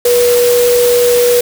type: tone in noise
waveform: sine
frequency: 484.8 Hz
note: B4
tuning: 32 cents flat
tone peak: -7 dBFS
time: 0.05-1.41 s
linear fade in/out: 5 ms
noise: white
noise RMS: -18 dBFS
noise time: 0.05-1.41 s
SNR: +8 dB
effects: none